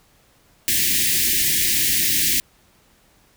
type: band-stop noise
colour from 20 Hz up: white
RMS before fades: -19 dBFS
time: 0.68-2.4 s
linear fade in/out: 0 ms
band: 380 to 1700 Hz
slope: 96 dB/octave
effects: pink hiss -57 dBFS RMS until 3.36 s